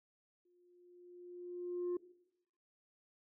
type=tone with exponential growth; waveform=sine; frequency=354.4 Hz; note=F4; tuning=25 cents sharp; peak=-31 dBFS; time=0.45-1.97 s; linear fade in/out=5 ms; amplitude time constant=330 ms; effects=noise-tail reverb RT60 0.8 s tail -18 dB re dry + tanh soft clip ceiling -33 dBFS